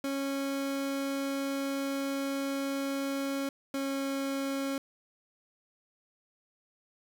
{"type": "tone pair in turn", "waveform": "30% pulse", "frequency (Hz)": [275.2, 273.7], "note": ["C#4", "C#4"], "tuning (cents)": [-12, -22], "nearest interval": "unison", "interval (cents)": 10, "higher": "first", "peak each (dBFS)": -28, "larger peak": "neither", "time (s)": [[0.04, 3.49], [3.74, 4.78]], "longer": "first", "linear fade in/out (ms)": 2, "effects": []}